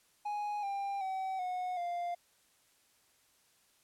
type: tone with pitch steps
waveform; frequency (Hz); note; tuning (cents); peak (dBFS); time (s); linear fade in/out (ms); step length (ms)
triangle; 830.6 / 795.4 / 761.7 / 729.4 / 698.4; G#5 / G5 / G5 / F#5 / F5; 0 / +25 / -50 / -25 / 0; -32; 0.25-2.15; 10; 380
effects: white hiss -69 dBFS RMS until 3.83 s + low-pass 12000 Hz 12 dB/octave